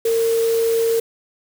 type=tone in noise; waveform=sine; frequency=456.9 Hz; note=A#4; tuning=35 cents flat; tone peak=-15 dBFS; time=0.05-1 s; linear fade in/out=5 ms; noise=white; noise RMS=-31 dBFS; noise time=0.05-1 s; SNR=+13 dB; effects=none